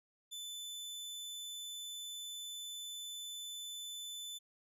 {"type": "tone", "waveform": "sawtooth", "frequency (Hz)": 3510, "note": "A7", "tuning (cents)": -5, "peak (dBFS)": -40, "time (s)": [0.31, 4.39], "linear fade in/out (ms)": 20, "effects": ["resampled to 32000 Hz"]}